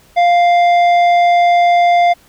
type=tone with tanh clipping; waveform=sine; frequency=698.5 Hz; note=F5; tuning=in tune; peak=-9 dBFS; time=0.16-2.14 s; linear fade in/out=20 ms; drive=10 dB; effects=pink hiss -48 dBFS RMS until 2.28 s